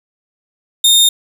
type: tone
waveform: sawtooth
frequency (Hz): 3659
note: A#7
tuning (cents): -33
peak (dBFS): -4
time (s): 0.84-1.09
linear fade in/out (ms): 5
effects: none